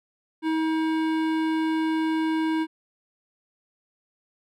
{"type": "tone with hard clipping", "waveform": "sine", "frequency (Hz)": 318.7, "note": "D#4", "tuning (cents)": 42, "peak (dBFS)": -24, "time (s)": [0.42, 2.67], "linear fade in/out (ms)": 50, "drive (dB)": 16, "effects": []}